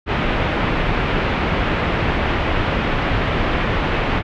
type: low-pass noise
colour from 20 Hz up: pink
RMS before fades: -19 dBFS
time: 0.06-4.23 s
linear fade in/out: 50 ms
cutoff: 2900 Hz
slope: 24 dB/octave
effects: none